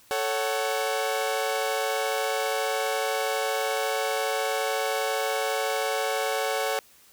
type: chord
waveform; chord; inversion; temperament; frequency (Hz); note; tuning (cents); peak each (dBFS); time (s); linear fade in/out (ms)
sawtooth; F# minor; first; equal with one note detuned; 440 / 554.4 / 749.9; A4 / C#5 / F#5; 0 / 0 / +23; -26 / -25 / -26; 0.11-6.79; 0
effects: white hiss -56 dBFS RMS until 7.12 s